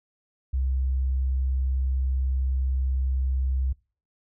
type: tone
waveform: sine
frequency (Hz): 65.41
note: C2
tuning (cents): 0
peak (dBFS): -22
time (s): 0.53-3.73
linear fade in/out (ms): 10
effects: noise-tail reverb RT60 0.4 s tail -25 dB re dry